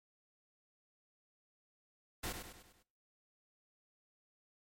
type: noise with echo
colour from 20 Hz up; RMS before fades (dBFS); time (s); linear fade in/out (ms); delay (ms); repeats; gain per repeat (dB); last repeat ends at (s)
pink; -40; 2.23-2.33; 10; 100; 5; -6; 2.83
effects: noise-tail reverb RT60 0.6 s tail -24 dB re dry + MP3 64 kbps